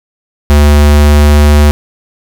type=tone with pitch glide; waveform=square; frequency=73.42 to 73.93 Hz; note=D2 to D2; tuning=0 to +12 cents; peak=-3 dBFS; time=0.5-1.71 s; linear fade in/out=0 ms; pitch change=+12 cents; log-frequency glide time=0.78-1.58 s; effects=none